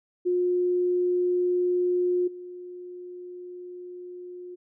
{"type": "tone with level steps", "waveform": "sine", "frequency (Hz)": 358.1, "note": "F4", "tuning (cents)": 43, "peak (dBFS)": [-21, -37], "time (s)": [0.25, 4.56], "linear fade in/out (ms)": 20, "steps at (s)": 2.27, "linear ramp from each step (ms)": 10, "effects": []}